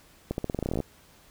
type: accelerating click train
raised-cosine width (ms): 2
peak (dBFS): -15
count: 15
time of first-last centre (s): 0.31-0.803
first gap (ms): 71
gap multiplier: 0.88
effects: pink hiss -57 dBFS RMS until 1.3 s